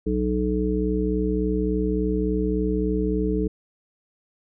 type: harmonic tone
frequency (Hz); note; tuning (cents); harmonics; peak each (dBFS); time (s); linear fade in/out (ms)
61.74; B1; 0; 1 / 3 / 5 / 7; -26 / -26 / -26 / -26; 0.06-3.48; 10
effects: none